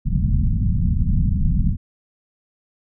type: low-pass noise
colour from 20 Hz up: pink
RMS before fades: -18 dBFS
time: 0.05-1.77 s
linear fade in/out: 20 ms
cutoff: 210 Hz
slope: 48 dB/octave
effects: none